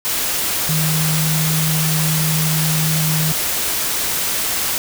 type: tone in noise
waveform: sine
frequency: 157 Hz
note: D#3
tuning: 16 cents sharp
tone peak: -17 dBFS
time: 0.69-3.32 s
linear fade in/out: 0 ms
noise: white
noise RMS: -20 dBFS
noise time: 0.05-4.78 s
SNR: 0 dB
effects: none